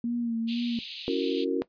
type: tone with vibrato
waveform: sine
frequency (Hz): 233.1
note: A#3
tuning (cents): 0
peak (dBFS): -26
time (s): 0.04-0.79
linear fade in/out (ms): 2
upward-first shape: sine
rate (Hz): 2.1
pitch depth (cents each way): 46
type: band-pass noise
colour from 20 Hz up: white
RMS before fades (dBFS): -40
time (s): 0.47-1.45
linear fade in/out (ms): 20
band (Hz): 2600 to 4300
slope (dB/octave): 48
type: chord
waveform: sine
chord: F# dominant seventh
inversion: second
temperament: just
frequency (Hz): 277.5 / 333 / 370 / 462.5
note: C#4 / E4 / F#4 / A#4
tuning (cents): +2 / +18 / 0 / -14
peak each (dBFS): -29 / -32 / -29 / -29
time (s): 1.08-1.62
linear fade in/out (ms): 0
effects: noise-tail reverb RT60 0.1 s tail -17 dB re dry + resampled to 11025 Hz